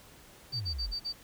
sine tone bursts, 4623 Hz, D8, 28 cents flat, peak -32 dBFS, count 5, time 0.52-1.13 s, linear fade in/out 20 ms, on 86 ms, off 45 ms
sine exponential sweep, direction down, 138.59 to 38 Hz, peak -34 dBFS, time 0.52-0.96 s, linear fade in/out 50 ms
effects pink hiss -55 dBFS RMS until 1.23 s

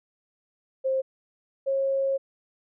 sine tone pair in turn, 529 / 542.6 Hz, C5 / C#5, +19 / -37 cents, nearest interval unison, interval 44 cents, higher second, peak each -22 dBFS, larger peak neither, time 0.84-1.02 / 1.66-2.18 s, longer second, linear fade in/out 20 ms, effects none

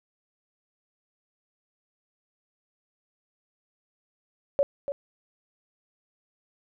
sine tone with echo, 563 Hz, C#5, 27 cents sharp, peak -18 dBFS, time 4.59-4.63 s, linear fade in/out 0 ms, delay 290 ms, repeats 1, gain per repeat -9 dB, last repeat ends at 4.92 s, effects none

